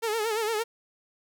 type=tone with vibrato; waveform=sawtooth; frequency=440 Hz; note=A4; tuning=in tune; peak=-22 dBFS; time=0.02-0.64 s; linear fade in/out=20 ms; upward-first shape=sine; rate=8.7 Hz; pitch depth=90 cents each way; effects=none